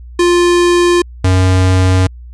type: tone pair in turn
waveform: square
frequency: 350 / 92.9 Hz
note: F4 / F#2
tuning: +4 / +7 cents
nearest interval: octave + major seventh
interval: 2297 cents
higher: first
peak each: -8 dBFS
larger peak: neither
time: 0.19-1.02 / 1.24-2.07 s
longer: neither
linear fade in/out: 5 ms
effects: added 60 Hz sine -29 dBFS peak until 2.33 s + resampled to 22050 Hz